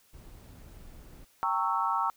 brown noise, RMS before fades -49 dBFS, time 0.13-1.25 s, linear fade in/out 10 ms
sine chord, G diminished seventh, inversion none, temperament equal with one note detuned, 784 / 919.5 / 1108.7 / 1318.5 Hz, G5 / Bb5 / Db6 / Fb6, 0 / -24 / 0 / 0 cents, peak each -34 / -30 / -31 / -31 dBFS, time 1.43-2.1 s, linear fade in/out 0 ms
effects white hiss -64 dBFS RMS until 2.16 s

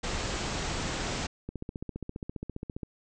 pink low-pass noise, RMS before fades -33 dBFS, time 0.03-1.27 s, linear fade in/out 10 ms, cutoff 8000 Hz, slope 96 dB/octave
click train, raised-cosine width 3 ms, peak -23 dBFS, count 21, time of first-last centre 1.49-2.832 s, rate 14.9 Hz
effects none

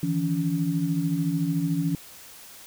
sine tone cluster, 154.2 / 167.8 / 282.5 Hz, D#3 / E3 / C#4, -15 / +31 / +33 cents, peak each -30 / -25 / -27 dBFS, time 0.03-1.95 s, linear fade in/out 2 ms, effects white hiss -46 dBFS RMS until 2.66 s

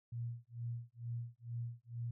sine tone with tremolo, 118.2 Hz, A#2, 24 cents sharp, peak -37 dBFS, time 0.12-2.11 s, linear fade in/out 5 ms, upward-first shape sine, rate 2.2 Hz, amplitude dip 100%, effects none

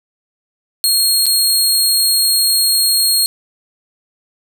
20% pulse tone with dropouts, 4266 Hz, C8, 33 cents sharp, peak -5 dBFS, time 0.84-3.26 s, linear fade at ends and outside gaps 0 ms, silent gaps 1.258-1.265 s, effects 7-bit

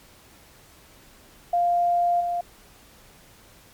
sine tone with level steps, 698.5 Hz, F5, in tune, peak -18 / -23 dBFS, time 1.53-2.41 s, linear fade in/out 5 ms, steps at 2.2 s, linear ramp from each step 10 ms, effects pink hiss -52 dBFS RMS until 3.73 s + MP3 96 kbps

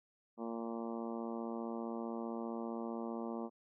harmonic tone, 115.3 Hz, A#2, 19 cents flat, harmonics 2 / 3 / 4 / 5 / 6 / 7 / 8 / 9 / 10, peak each -41 / -45 / -47 / -49 / -51 / -52 / -53 / -54 / -55 dBFS, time 0.37-3.5 s, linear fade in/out 50 ms, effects none

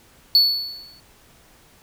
triangle tone with exponential decay, 4435 Hz, C#8, in tune, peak -8 dBFS, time 0.35-1 s, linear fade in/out 1 ms, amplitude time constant 140 ms, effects pink hiss -53 dBFS RMS until 1.82 s

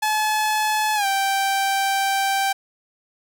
sawtooth tone with pitch glide, 858 to 782.3 Hz, A5 to G5, -44 to -4 cents, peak -15 dBFS, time 0.02-2.53 s, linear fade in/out 10 ms, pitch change -160 cents, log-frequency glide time 0.95-1.06 s, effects none

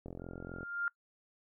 click train, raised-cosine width 2 ms, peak -30 dBFS, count 26, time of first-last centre 0.06-0.631 s, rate 43.8 Hz
sine tone with exponential growth, 1400 Hz, F6, 4 cents sharp, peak -29 dBFS, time 0.19-0.88 s, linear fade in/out 1 ms, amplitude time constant 150 ms
effects noise-tail reverb RT60 0.1 s tail -23 dB re dry

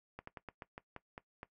slowing click train, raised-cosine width 0.5 ms, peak -30 dBFS, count 9, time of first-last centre 0.19-1.431 s, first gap 84 ms, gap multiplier 1.17, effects noise-tail reverb RT60 0.1 s tail -18 dB re dry

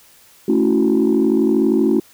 sine chord, F# minor seventh, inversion first, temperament equal, 220 / 277.2 / 329.6 / 370 Hz, A3 / C#4 / E4 / F#4, 0 / 0 / 0 / 0 cents, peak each -17 dBFS, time 0.48-2 s, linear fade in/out 5 ms, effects tanh soft clip ceiling -6 dBFS + white hiss -49 dBFS RMS until 2.13 s

